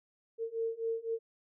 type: beating tone pair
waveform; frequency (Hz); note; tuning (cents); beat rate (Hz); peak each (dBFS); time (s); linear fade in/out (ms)
sine; 452.6 / 456.5; A4 / A#4; +49 / -36; 3.9; -36 / -35; 0.38-1.19; 50
effects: none